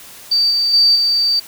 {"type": "tone with level steps", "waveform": "sine", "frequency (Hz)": 4629, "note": "D8", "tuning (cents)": -26, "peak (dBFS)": [-11, -13, -8, -12], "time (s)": [0.31, 1.4], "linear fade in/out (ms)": 10, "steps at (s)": [0.5, 0.73, 0.95], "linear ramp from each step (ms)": 10, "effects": ["white hiss -38 dBFS RMS until 1.47 s"]}